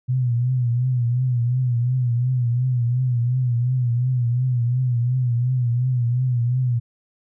sine tone with vibrato, 123.47 Hz, B2, in tune, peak -17 dBFS, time 0.08-6.8 s, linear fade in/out 20 ms, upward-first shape triangle, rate 2.8 Hz, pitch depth 96 cents each way, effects none

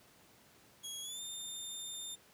20% pulse tone with pitch glide, 3313 to 3613 Hz, G#7 to A7, -5 to +45 cents, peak -36 dBFS, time 0.83-2.16 s, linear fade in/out 20 ms, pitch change +150 cents, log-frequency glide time 1.02-1.21 s, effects pink hiss -63 dBFS RMS until 2.33 s + high-pass 100 Hz 12 dB/octave

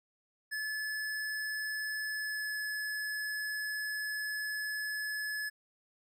square tone with pitch glide, 1723 to 1712.1 Hz, A6 to A6, -37 to -48 cents, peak -35 dBFS, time 0.51-5.5 s, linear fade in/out 20 ms, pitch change -11 cents, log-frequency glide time 2.08-2.59 s, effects none

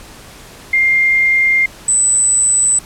sine tone pair in turn, 2110 / 7988 Hz, C7 / B8, +14 / +19 cents, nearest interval octave + major seventh, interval 2305 cents, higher second, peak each -9 dBFS, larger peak neither, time 0.73-1.66 / 1.88-2.79 s, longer first, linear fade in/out 5 ms, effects pink hiss -37 dBFS RMS until 2.85 s + low-pass 12000 Hz 12 dB/octave

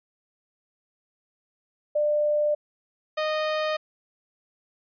sine / sawtooth tone pair in turn, 596 / 617.9 Hz, D5 / D#5, +25 / -12 cents, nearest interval minor second, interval 63 cents, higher second, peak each -20 dBFS, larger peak neither, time 1.95-2.55 / 3.17-3.77 s, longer neither, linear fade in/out 10 ms, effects resampled to 11025 Hz

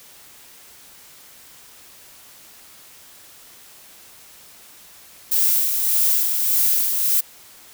violet noise with tremolo, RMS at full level -17 dBFS, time 5.31-7.21 s, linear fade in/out 10 ms, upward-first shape sine, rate 1.7 Hz, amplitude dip 40%, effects white hiss -46 dBFS RMS until 7.73 s

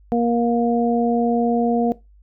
harmonic tone, 235.7 Hz, A#3, 19 cents sharp, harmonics 1 / 2 / 3, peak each -18 / -21 / -23 dBFS, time 0.12-1.92 s, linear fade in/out 0 ms, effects noise-tail reverb RT60 0.2 s tail -18 dB re dry + added 50 Hz sine -47 dBFS peak until 2.22 s

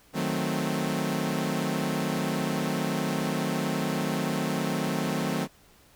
sawtooth chord, D# diminished seventh, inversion none, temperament equal, 155.56 / 185 / 220 / 261.6 Hz, D#3 / F#3 / A3 / C4, 0 / 0 / 0 / 0 cents, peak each -28 dBFS, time 0.13-5.48 s, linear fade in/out 50 ms, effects pink hiss -58 dBFS RMS until 5.95 s

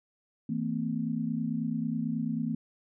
sine tone cluster, 162.6 / 226.4 / 255.6 Hz, E3 / A3 / C4, -23 / +50 / -40 cents, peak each -34 / -31 / -34 dBFS, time 0.49-2.55 s, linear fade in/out 5 ms, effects none

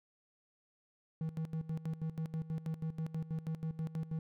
triangle tone with tremolo, 160 Hz, D#3, 49 cents sharp, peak -32 dBFS, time 1.21-4.19 s, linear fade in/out 2 ms, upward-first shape square, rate 6.2 Hz, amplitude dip 80%, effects none

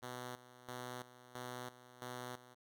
5% pulse tone with tremolo, 124.4 Hz, B2, 13 cents sharp, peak -33 dBFS, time 0.02-2.55 s, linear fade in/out 20 ms, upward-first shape square, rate 1.5 Hz, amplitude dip 80%, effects none

